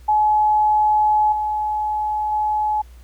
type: tone with level steps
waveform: sine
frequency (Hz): 850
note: G#5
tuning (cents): +40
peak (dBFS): -13 / -19 / -17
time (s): 0.08-2.82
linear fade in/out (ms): 10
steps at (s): 1.32 / 2.32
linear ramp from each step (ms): 5
effects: added 60 Hz sine -40 dBFS peak until 3.03 s + pink hiss -55 dBFS RMS until 3.03 s